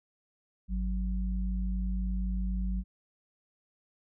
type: tone pair together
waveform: sine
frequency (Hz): 52 / 185.3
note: G#1 / F#3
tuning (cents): +3 / +3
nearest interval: octave + minor seventh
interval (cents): 2200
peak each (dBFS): -29 / -35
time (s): 0.68-2.84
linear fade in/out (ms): 50
effects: none